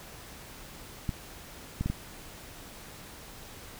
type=clicks; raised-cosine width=5 ms; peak=-17 dBFS; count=4; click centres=1.092 / 1.81 / 1.86 / 1.9 s; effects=pink hiss -47 dBFS RMS until 3.79 s